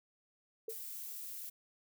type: tone with exponential decay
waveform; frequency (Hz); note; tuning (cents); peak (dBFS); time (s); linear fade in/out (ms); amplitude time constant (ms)
sine; 446.6; A4; +26; -35; 0.68-0.77; 5; 18
type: noise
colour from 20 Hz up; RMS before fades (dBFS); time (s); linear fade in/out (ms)
violet; -45; 0.69-1.5; 10
effects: none